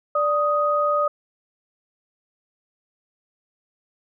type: tone pair together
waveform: sine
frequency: 587.3 / 1247.8 Hz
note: D5 / D#6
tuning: 0 / +5 cents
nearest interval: octave + minor second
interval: 1305 cents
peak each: -21 / -20 dBFS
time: 0.15-1.08 s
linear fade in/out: 5 ms
effects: none